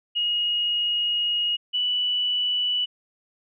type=tone pair in turn; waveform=sine; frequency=2879 / 2962 Hz; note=F#7 / F#7; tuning=-48 / +1 cents; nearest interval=unison; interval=49 cents; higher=second; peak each=-21 dBFS; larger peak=neither; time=0.15-1.57 / 1.73-2.86 s; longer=first; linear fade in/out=20 ms; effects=none